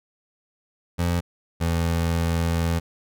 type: tone pair in turn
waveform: 25% pulse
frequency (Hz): 86.5 / 83.65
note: F2 / E2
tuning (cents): -16 / +26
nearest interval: minor second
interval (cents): 58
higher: first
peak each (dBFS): -17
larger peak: neither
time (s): 0.98-1.21 / 1.6-2.8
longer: second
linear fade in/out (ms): 20
effects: none

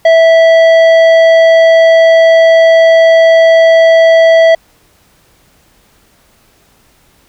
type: tone with tanh clipping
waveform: sine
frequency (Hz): 656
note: E5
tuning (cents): -9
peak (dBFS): -4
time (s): 0.05-4.55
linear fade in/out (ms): 5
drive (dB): 11
effects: pink hiss -49 dBFS RMS until 7.28 s

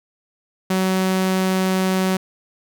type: tone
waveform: sawtooth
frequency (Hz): 187.8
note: F#3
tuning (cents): +26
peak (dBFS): -13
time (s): 0.7-2.17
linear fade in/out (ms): 5
effects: none

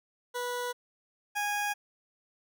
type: tone pair in turn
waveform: 20% pulse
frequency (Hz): 490 / 824.1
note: B4 / G#5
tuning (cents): -14 / -14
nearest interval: major sixth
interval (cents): 900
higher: second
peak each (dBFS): -27 / -24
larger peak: second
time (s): 0.34-0.73 / 1.35-1.74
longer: neither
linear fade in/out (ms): 20
effects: none

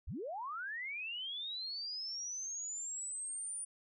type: linear sweep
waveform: sine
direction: up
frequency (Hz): 31.95 to 9460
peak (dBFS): -39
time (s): 0.07-3.65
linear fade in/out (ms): 10
effects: none

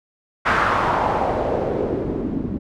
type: noise with low-pass filter sweep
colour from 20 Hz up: white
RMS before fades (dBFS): -21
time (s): 0.45-2.59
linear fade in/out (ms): 20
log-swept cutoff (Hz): 1500 to 230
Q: 2.4
effects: none

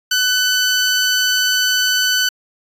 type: tone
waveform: 15% pulse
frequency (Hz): 1502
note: F#6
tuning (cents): +26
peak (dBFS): -7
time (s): 0.11-2.29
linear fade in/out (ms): 5
effects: resampled to 32000 Hz

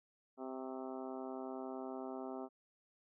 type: harmonic tone with a mistuned harmonic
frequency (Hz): 130.81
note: C3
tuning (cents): 0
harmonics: 2 / 3 / 4 / 5 / 6 / 7 / 8 / 9 / 10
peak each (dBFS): -46 / -47 / -53 / -49 / -51 / -56 / -59 / -59 / -58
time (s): 0.37-2.49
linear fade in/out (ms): 50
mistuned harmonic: 8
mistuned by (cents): +43
effects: none

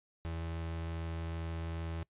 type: tone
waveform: 35% pulse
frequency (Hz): 82.41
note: E2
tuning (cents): 0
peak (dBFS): -35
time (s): 0.25-2.03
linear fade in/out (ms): 0
effects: noise-tail reverb RT60 0.1 s tail -23 dB re dry + resampled to 8000 Hz

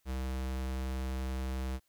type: tone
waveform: square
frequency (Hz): 65.1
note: C2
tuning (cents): -8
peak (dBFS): -34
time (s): 0.05-1.8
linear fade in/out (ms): 50
effects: white hiss -75 dBFS RMS until 1.88 s

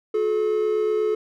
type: tone pair together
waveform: triangle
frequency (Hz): 361.2 / 429.5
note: F#4 / A4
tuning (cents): -42 / -42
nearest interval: minor third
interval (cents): 300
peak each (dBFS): -25 / -18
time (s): 0.14-1.15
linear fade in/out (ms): 5
effects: none

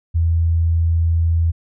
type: tone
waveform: sine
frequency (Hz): 83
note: E2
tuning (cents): +12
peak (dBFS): -13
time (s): 0.14-1.52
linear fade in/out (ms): 20
effects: none

